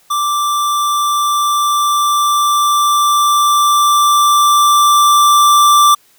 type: tone with level ramp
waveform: square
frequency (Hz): 1174.7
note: D6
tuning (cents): 0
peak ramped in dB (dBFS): -14 to -6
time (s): 0.1-5.95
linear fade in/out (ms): 10
effects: white hiss -51 dBFS RMS until 6.18 s